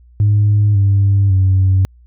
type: tone with pitch steps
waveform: sine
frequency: 103.83 / 99.2 / 94.77 Hz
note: G#2 / G2 / F#2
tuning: 0 / +21 / +42 cents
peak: -7 dBFS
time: 0.2-1.85 s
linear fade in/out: 0 ms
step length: 550 ms
effects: tanh soft clip ceiling -6 dBFS + added 60 Hz sine -42 dBFS peak until 2.06 s